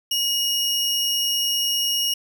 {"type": "tone pair together", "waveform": "40% pulse", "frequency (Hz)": [2885, 5535], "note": ["F#7", "F8"], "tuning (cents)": [-44, -16], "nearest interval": "major seventh", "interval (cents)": 1128, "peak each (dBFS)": [-21, -24], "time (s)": [0.11, 2.14], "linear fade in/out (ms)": 5, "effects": []}